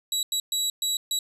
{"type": "tone bursts at uneven times", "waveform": "25% pulse", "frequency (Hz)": 3900, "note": "B7", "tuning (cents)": -23, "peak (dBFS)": -20, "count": 5, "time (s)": [[0.12, 0.23], [0.32, 0.4], [0.52, 0.7], [0.82, 0.97], [1.11, 1.19]], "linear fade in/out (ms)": 2, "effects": ["resampled to 32000 Hz"]}